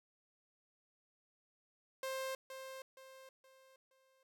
sawtooth tone with echo, 528 Hz, C5, 16 cents sharp, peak -35 dBFS, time 2.03-2.35 s, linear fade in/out 2 ms, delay 470 ms, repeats 4, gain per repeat -8 dB, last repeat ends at 4.23 s, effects none

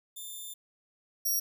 5% pulse tone pair in turn, 3565 / 5659 Hz, A7 / F8, +22 / +22 cents, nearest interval minor sixth, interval 800 cents, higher second, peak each -32 / -21 dBFS, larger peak second, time 0.16-0.54 / 1.25-1.4 s, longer first, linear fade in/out 10 ms, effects none

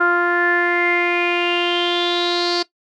sawtooth tone with low-pass filter sweep, 349.2 Hz, F4, in tune, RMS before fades -18 dBFS, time 0-2.63 s, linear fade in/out 10 ms, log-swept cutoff 1400 to 4600 Hz, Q 8.3, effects noise-tail reverb RT60 0.1 s tail -17 dB re dry

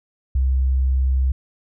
sine tone, 65.41 Hz, C2, in tune, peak -15 dBFS, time 0.35-1.32 s, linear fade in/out 5 ms, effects none

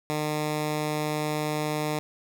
10% pulse tone, 151.7 Hz, D#3, 44 cents flat, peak -18 dBFS, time 0.1-1.99 s, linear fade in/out 0 ms, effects none

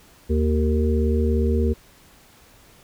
harmonic tone with a mistuned harmonic, 77 Hz, D#2, 17 cents flat, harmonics 1 / 3 / 5 / 6, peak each -19 / -24 / -26 / -27 dBFS, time 0.29-1.74 s, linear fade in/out 20 ms, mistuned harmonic 1, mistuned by -20 cents, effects pink hiss -52 dBFS RMS until 2.83 s

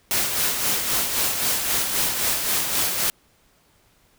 white noise with tremolo, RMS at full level -21 dBFS, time 0.11-3.1 s, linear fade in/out 0 ms, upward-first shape sine, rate 3.8 Hz, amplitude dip 45%, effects pink hiss -60 dBFS RMS until 4.18 s

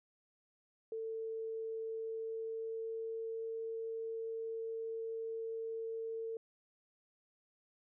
sine tone with pitch glide, 447 to 451.2 Hz, A4 to A4, +27 to +44 cents, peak -38 dBFS, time 0.92-6.37 s, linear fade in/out 2 ms, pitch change +17 cents, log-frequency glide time 1.84-3.53 s, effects none

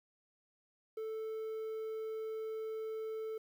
triangle tone with quantisation, 440 Hz, A4, in tune, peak -36 dBFS, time 0.97-3.38 s, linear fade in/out 5 ms, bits 11, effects none

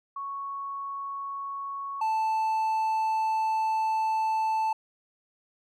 sine / triangle tone pair in turn, 1108.7 / 880 Hz, C#6 / A5, 0 / 0 cents, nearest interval major third, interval 400 cents, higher first, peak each -32 / -22 dBFS, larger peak second, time 0.16-2.01 / 2.01-4.73 s, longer second, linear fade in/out 5 ms, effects none

